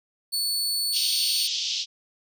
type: tone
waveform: sawtooth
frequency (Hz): 4445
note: C#8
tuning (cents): +4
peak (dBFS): -21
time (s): 0.32-1.48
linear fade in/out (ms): 20
type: band-pass noise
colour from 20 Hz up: pink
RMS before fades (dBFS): -28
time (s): 0.92-1.86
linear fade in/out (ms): 50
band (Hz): 3000 to 5900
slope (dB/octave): 48
effects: none